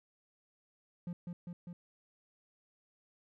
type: tone with echo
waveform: triangle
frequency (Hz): 174.61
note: F3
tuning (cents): 0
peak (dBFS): -35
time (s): 1.07-1.13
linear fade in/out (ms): 2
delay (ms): 200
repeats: 3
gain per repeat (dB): -2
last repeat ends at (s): 1.73
effects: none